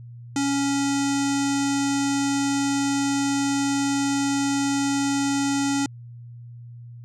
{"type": "tone with low-pass filter", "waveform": "square", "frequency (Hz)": 278.8, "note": "C#4", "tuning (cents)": 10, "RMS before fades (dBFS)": -23, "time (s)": [0.36, 5.86], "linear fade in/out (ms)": 2, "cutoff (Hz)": 7200, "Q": 3.7, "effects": ["added 119 Hz sine -38 dBFS peak until 7.04 s"]}